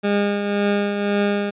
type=tone with tremolo; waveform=20% pulse; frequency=203.4 Hz; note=G#3; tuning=36 cents flat; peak=-11 dBFS; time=0.03-1.51 s; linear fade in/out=20 ms; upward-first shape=triangle; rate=1.9 Hz; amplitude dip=50%; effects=resampled to 8000 Hz